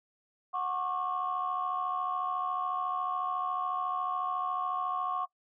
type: tone cluster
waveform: sine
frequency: 734 / 1090 / 1164 Hz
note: F#5 / C#6 / D6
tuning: -14 / -29 / -16 cents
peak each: -35 / -32 / -36 dBFS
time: 0.53-5.26 s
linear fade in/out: 20 ms
effects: noise-tail reverb RT60 0.1 s tail -21 dB re dry + tanh soft clip ceiling -22 dBFS